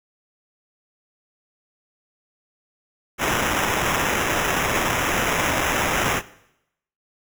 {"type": "noise with sample-and-hold", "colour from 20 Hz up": "blue", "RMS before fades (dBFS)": -22, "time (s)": [3.18, 6.22], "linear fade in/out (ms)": 50, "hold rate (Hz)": 4410, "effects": ["noise-tail reverb RT60 0.8 s tail -18 dB re dry"]}